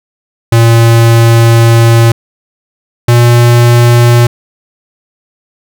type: tone pair in turn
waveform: square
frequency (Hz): 115.6 / 119.61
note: A#2 / A#2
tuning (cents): -14 / +45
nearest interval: minor second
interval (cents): 59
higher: second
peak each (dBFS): -3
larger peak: neither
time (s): 0.52-2.12 / 3.08-4.27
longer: first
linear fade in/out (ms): 5
effects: none